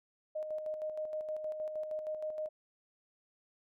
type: tone with tremolo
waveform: sine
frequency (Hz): 618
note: D#5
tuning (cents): -12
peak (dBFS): -34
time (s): 0.35-2.49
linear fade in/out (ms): 10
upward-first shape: square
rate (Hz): 6.4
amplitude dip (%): 45
effects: none